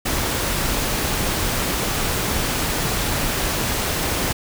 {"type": "noise", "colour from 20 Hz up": "pink", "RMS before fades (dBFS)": -22, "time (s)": [0.05, 4.33], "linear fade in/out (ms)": 10, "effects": []}